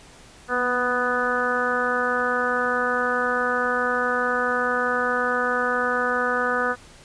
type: harmonic tone with a mistuned harmonic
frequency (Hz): 247.7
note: B3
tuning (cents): +5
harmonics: 1 / 2 / 3 / 4 / 5 / 6 / 7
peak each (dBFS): -32 / -26 / -31 / -32 / -26 / -25 / -31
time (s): 0.48-6.76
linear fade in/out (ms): 50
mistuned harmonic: 1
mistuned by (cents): -25
effects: pink hiss -48 dBFS RMS until 7.04 s + resampled to 22050 Hz